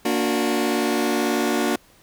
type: chord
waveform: sawtooth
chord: Bb augmented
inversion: none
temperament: just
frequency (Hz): 233.1 / 291.4 / 364.2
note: Bb3 / D4 / F#4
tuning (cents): 0 / -13 / -27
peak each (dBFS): -20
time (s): 0.05-1.76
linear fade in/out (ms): 5
effects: pink hiss -54 dBFS RMS until 2.02 s

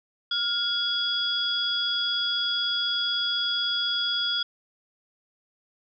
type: tone cluster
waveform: sine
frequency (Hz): 1412 / 3352 / 4866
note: F6 / G#7 / D#8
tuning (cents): +19 / +15 / -39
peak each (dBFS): -31 / -25 / -32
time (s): 0.31-4.43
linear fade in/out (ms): 5
effects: none

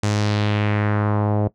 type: tone with low-pass filter sweep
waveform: sawtooth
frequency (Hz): 104.5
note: G#2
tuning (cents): +11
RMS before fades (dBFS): -20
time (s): 0.03-1.48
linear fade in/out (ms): 5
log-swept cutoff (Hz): 7400 to 620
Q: 1.8
effects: noise-tail reverb RT60 0.1 s tail -17 dB re dry

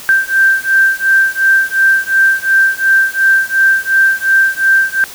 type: beating tone pair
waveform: sine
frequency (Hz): 1568 / 1570.8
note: G6 / G6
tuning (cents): 0 / +3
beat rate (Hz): 2.8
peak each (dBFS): -11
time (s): 0.09-5.04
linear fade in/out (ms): 0
effects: white hiss -31 dBFS RMS until 5.14 s

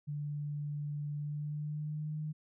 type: tone with pitch glide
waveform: sine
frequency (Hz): 146.83 to 153.24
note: D3 to D#3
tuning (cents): 0 to -26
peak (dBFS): -35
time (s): 0.07-2.33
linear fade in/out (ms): 20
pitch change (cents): +74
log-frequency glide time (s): 1.16-2.19
effects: none

